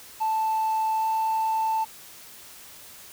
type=tone with pitch glide; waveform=triangle; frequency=880 to 885.1 Hz; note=A5 to A5; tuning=0 to +10 cents; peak=-19 dBFS; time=0.2-1.85 s; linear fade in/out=20 ms; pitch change=+10 cents; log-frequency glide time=0.96-1.05 s; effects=tanh soft clip ceiling -18 dBFS + white hiss -46 dBFS RMS until 3.12 s